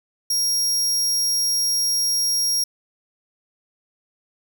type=tone; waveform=sawtooth; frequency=5600 Hz; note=F8; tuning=4 cents sharp; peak=-16 dBFS; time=0.3-2.64 s; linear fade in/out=5 ms; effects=none